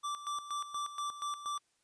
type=tone with tremolo; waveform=square; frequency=1169 Hz; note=D6; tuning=8 cents flat; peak=-35 dBFS; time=0.03-1.59 s; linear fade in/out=20 ms; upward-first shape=square; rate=4.2 Hz; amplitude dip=70%; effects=white hiss -75 dBFS RMS until 1.83 s + resampled to 22050 Hz